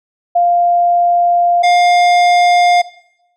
sine / square tone pair in turn, 698.5 / 706.6 Hz, F5 / F5, 0 / +20 cents, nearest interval unison, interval 20 cents, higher second, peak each -8 dBFS, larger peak neither, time 0.35-1.63 / 1.63-2.82 s, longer first, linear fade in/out 10 ms, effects noise-tail reverb RT60 0.8 s tail -18 dB re dry + low-pass 5000 Hz 12 dB/octave

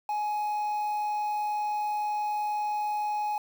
triangle tone with quantisation, 839 Hz, G#5, 17 cents sharp, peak -25 dBFS, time 0.09-3.38 s, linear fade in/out 2 ms, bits 8, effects none

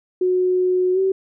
sine tone with pitch glide, 366.1 to 382.3 Hz, F#4 to G4, -18 to -43 cents, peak -15 dBFS, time 0.21-1.12 s, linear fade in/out 5 ms, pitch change +75 cents, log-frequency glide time 0.93-0.99 s, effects none

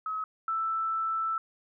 sine tone pair in turn, 1281 / 1323.1 Hz, E6 / E6, -50 / +6 cents, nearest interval minor second, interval 56 cents, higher second, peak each -30 / -27 dBFS, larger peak second, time 0.06-0.24 / 0.48-1.38 s, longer second, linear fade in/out 2 ms, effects none

